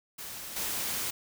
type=noise with level steps; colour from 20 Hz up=white; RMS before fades=-41 / -33 dBFS; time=0.18-1.11 s; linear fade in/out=10 ms; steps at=0.56 s; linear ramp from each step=5 ms; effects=none